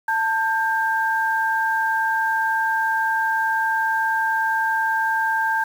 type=tone pair together; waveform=sine; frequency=891 / 1587.6 Hz; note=A5 / G6; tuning=+22 / +22 cents; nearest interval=minor seventh; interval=1000 cents; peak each=-21 dBFS; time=0.08-5.64 s; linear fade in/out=5 ms; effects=7-bit